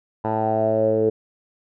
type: tone with low-pass filter sweep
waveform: 10% pulse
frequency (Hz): 110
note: A2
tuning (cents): 0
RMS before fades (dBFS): -20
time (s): 0.24-1.1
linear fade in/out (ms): 10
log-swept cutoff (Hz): 960 to 440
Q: 7
effects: none